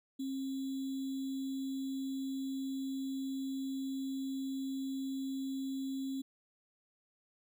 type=tone with sample-and-hold; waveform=sine; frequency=268.3 Hz; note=C4; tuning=44 cents sharp; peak=-35 dBFS; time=0.19-6.22 s; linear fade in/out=10 ms; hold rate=3675 Hz; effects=none